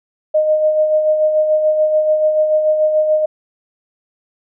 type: tone with tremolo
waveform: sine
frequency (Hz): 617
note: D#5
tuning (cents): -15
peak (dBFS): -9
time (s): 0.34-3.26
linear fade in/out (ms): 10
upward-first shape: sine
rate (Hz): 6.9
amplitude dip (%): 45
effects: none